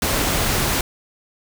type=noise; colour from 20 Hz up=pink; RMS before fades=-20 dBFS; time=0.02-0.81 s; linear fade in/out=2 ms; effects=none